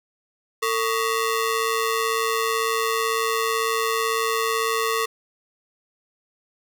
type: ring-modulated tone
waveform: sawtooth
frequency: 784 Hz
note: G5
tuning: in tune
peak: -14 dBFS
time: 0.62-5.06 s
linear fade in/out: 10 ms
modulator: 333 Hz
effects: none